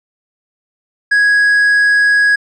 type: tone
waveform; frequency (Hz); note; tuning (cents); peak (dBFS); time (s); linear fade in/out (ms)
triangle; 1661.2; G#6; 0; -6; 1.11-2.36; 10
effects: resampled to 24000 Hz